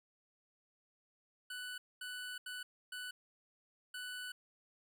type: tone bursts at uneven times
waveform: 25% pulse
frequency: 1489 Hz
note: F#6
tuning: 11 cents sharp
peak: -39 dBFS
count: 5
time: 1.5-1.78 / 2.01-2.38 / 2.46-2.63 / 2.92-3.11 / 3.94-4.32 s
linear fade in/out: 5 ms
effects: none